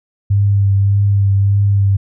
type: tone with vibrato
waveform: sine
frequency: 99.7 Hz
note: G2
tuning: 30 cents sharp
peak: -9 dBFS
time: 0.3-1.97 s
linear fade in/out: 10 ms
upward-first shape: triangle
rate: 1.7 Hz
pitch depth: 25 cents each way
effects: none